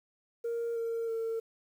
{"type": "tone with pitch steps", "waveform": "sine", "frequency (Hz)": [466.2, 459.5, 452.9], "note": ["A#4", "A#4", "A#4"], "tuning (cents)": [0, -25, -50], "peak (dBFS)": -29, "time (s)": [0.44, 1.4], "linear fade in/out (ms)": 10, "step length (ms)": 320, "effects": ["tanh soft clip ceiling -29 dBFS", "10-bit"]}